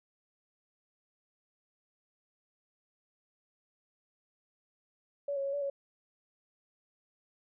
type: tone with pitch steps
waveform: sine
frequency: 568 / 551 / 554 / 573 / 557 Hz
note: C#5 / C#5 / C#5 / D5 / C#5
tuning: +42 / -11 / -1 / -43 / +8 cents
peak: -31 dBFS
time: 5.28-5.7 s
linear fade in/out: 5 ms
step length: 84 ms
effects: none